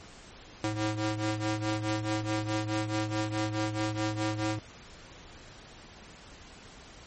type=ring-modulated tone; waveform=sawtooth; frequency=214.7 Hz; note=A3; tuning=42 cents flat; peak=-22 dBFS; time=0.64-4.59 s; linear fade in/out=2 ms; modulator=105 Hz; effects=pink hiss -50 dBFS RMS until 7.06 s + MP3 32 kbps